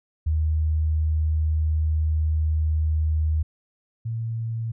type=tone pair in turn; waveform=sine; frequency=78 / 113.81 Hz; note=D#2 / A#2; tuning=+5 / -41 cents; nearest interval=perfect fifth; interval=654 cents; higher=second; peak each=-19 / -25 dBFS; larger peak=first; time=0.26-3.43 / 4.05-4.72 s; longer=first; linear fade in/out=10 ms; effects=none